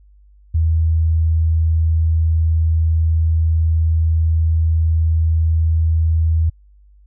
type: tone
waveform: sine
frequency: 80.8 Hz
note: E2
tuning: 34 cents flat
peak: -12 dBFS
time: 0.54-6.5 s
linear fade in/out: 10 ms
effects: added 50 Hz sine -45 dBFS peak until 7.06 s

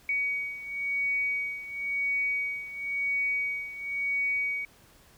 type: beating tone pair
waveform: sine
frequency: 2250 / 2250.96 Hz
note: C#7 / C#7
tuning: +25 / +26 cents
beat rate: 0.96 Hz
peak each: -29 / -33 dBFS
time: 0.09-4.65 s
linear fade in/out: 2 ms
effects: pink hiss -58 dBFS RMS until 5.17 s

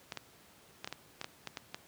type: clicks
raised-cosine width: 0.2 ms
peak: -21 dBFS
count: 10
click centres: 0.122 / 0.173 / 0.845 / 0.875 / 0.926 / 1.214 / 1.244 / 1.473 / 1.572 / 1.745 s
effects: pink hiss -60 dBFS RMS until 1.87 s + high-pass 100 Hz 12 dB/octave

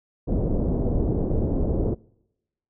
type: low-pass noise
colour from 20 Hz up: pink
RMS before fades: -23 dBFS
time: 0.27-1.95 s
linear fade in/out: 20 ms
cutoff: 530 Hz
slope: 24 dB/octave
effects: noise-tail reverb RT60 0.9 s tail -26 dB re dry

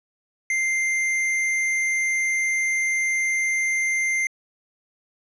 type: tone with tanh clipping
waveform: triangle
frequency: 2093 Hz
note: C7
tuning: in tune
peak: -22 dBFS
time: 0.5-4.27 s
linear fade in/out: 2 ms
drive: 17 dB
effects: low-pass 10000 Hz 12 dB/octave

